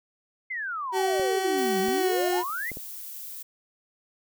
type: exponential two-way sweep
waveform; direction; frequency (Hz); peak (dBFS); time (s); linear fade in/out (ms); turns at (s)
sine; down then up; 2132 to 185 to 2132; -29; 0.5-2.71; 10; 1.8
type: tone with pitch glide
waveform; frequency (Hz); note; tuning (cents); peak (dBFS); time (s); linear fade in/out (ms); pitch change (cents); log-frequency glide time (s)
30% pulse; 380.2 to 358.9; F#4 to F4; +47 to +47; -21; 0.92-2.44; 50; -100; 1.96-2.21
type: clicks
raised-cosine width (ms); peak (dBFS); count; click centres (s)
2; -26; 4; 1.197 / 1.884 / 2.717 / 2.771
type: noise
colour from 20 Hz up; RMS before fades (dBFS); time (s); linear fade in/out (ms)
violet; -39; 1.57-3.43; 10
effects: none